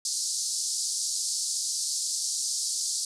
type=band-pass noise; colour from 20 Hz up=pink; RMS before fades=-30 dBFS; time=0.05-3.05 s; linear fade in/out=2 ms; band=4500 to 9600 Hz; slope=48 dB/octave; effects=none